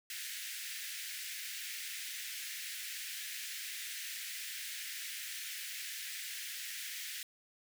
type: high-pass noise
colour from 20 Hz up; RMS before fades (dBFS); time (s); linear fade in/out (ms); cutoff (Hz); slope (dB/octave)
pink; -43; 0.1-7.23; 2; 1700; 48
effects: none